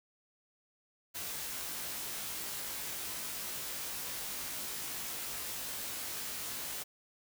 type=noise with comb filter; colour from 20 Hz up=white; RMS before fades=-40 dBFS; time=1.14-6.84 s; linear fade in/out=20 ms; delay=19 ms; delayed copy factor=+0.95; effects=none